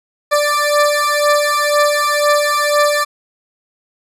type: beating tone pair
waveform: 20% pulse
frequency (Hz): 587.3 / 589.3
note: D5 / D5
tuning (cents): 0 / +6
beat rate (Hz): 2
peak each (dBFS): -10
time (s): 0.31-3.05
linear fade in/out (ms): 20
effects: resampled to 32000 Hz